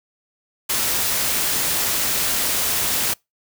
white noise, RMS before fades -21 dBFS, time 0.69-3.14 s, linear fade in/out 10 ms, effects noise-tail reverb RT60 0.2 s tail -26 dB re dry

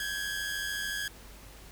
sawtooth tone pair together, 1576 / 1669.5 Hz, G6 / G#6, +9 / +9 cents, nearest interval minor second, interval 100 cents, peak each -34 / -30 dBFS, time 0-1.08 s, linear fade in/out 2 ms, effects added 50 Hz sine -51 dBFS peak until 1.71 s + pink hiss -52 dBFS RMS until 1.71 s

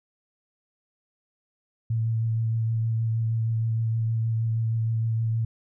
sine tone with vibrato, 113 Hz, A2, 47 cents sharp, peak -22 dBFS, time 1.9-5.45 s, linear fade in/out 5 ms, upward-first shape sine, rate 6.4 Hz, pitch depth 17 cents each way, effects none

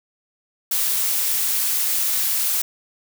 blue noise, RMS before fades -21 dBFS, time 0.71-2.62 s, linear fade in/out 5 ms, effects none

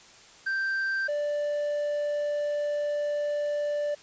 triangle tone pair in turn, 1568 / 587.3 Hz, G6 / D5, 0 / 0 cents, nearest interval octave + perfect fourth, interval 1700 cents, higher first, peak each -24 dBFS, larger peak neither, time 0.46-1.08 / 1.08-3.95 s, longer second, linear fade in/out 10 ms, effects white hiss -52 dBFS RMS until 4.02 s + resampled to 16000 Hz

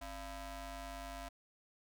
sawtooth ring-modulated tone, 318.2 Hz, D#4, 39 cents sharp, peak -37 dBFS, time 0.01-1.29 s, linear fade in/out 10 ms, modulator 368 Hz, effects none

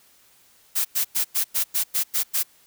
blue noise bursts, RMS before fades -22 dBFS, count 9, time 0.75-2.434 s, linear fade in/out 20 ms, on 100 ms, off 98 ms, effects white hiss -57 dBFS RMS until 2.66 s

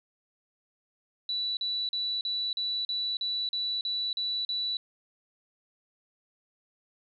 sine tone bursts, 3951 Hz, B7, in tune, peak -28 dBFS, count 11, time 1.29-4.77 s, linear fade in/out 2 ms, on 280 ms, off 40 ms, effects none

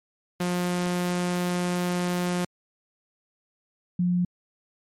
sawtooth / sine tone pair in turn, 177.8 / 177.8 Hz, F3 / F3, +31 / +31 cents, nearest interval unison, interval 0 cents, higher neither, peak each -20 dBFS, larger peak neither, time 0.4-2.45 / 3.99-4.25 s, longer first, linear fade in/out 5 ms, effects MP3 64 kbps

